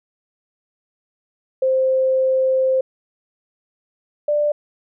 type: tone pair in turn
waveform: sine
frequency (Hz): 523.3 / 591.3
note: C5 / D5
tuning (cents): 0 / +12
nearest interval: major second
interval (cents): 212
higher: second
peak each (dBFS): -14 / -15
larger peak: first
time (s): 1.62-2.81 / 4.28-4.52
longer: first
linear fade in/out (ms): 5
effects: none